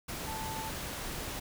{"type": "tone in noise", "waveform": "sine", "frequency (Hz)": 880, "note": "A5", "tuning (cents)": 0, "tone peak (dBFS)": -39, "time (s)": [0.27, 0.7], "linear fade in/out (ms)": 10, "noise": "pink", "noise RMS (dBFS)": -39, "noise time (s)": [0.08, 1.4], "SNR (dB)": -3, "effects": []}